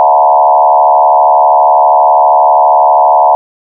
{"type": "tone with frequency modulation", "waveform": "sine", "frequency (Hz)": 799, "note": "G5", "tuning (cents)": 33, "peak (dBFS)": -3, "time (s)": [0, 3.35], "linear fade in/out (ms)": 0, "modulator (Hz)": 72.4, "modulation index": 2.3, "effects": []}